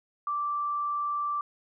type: tone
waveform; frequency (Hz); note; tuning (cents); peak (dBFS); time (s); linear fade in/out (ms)
sine; 1170; D6; -7; -27; 0.27-1.41; 2
effects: none